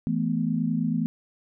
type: chord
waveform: sine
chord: E suspended fourth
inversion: none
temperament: equal with one note detuned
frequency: 164.81 / 217.5 / 246.9 Hz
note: E3 / A3 / B3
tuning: 0 / -20 / 0 cents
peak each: -27 dBFS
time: 0.07-1.06 s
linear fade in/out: 0 ms
effects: none

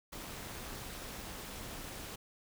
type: noise with amplitude modulation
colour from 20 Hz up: pink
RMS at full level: -42 dBFS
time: 0.12-2.16 s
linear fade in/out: 10 ms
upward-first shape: sine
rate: 253 Hz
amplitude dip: 65%
effects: none

